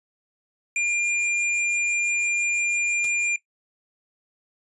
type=tone; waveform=square; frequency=2401 Hz; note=D7; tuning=38 cents sharp; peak=-22 dBFS; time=0.76-3.36 s; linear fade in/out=2 ms
type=noise with exponential decay; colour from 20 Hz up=white; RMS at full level=-33 dBFS; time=3.04-3.12 s; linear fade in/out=2 ms; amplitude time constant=16 ms
effects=noise-tail reverb RT60 0.1 s tail -17 dB re dry + resampled to 24000 Hz